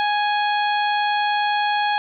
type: harmonic tone with a mistuned harmonic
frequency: 830.6 Hz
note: G#5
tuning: in tune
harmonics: 1 / 2 / 3 / 4 / 5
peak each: -19 / -25 / -30 / -30 / -35 dBFS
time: 0-1.98 s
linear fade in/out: 0 ms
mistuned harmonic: 5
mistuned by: +41 cents
effects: none